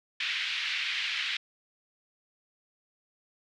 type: band-pass noise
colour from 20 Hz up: pink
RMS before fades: -32 dBFS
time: 0.2-1.37 s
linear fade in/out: 5 ms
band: 2000 to 3700 Hz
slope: 24 dB/octave
effects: none